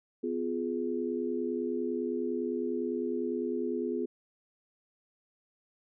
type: chord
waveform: sine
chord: F diminished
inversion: second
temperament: just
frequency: 251.4 / 349.2 / 419.1 Hz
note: Cb4 / F4 / Ab4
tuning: +31 / 0 / +16 cents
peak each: -34 dBFS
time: 0.23-4.06 s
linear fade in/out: 10 ms
effects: none